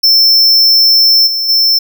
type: tone with level steps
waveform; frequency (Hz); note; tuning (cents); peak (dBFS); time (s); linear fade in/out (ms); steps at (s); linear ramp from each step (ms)
square; 5340; E8; +22; -5 / -13 / -7; 0.03-1.79; 10; 1.26 / 1.48; 20
effects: none